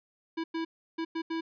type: tone bursts at uneven times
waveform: square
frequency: 327.5 Hz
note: E4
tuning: 11 cents flat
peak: -31 dBFS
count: 5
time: 0.37-0.44 / 0.54-0.65 / 0.98-1.05 / 1.15-1.22 / 1.3-1.41 s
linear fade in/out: 10 ms
effects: resampled to 11025 Hz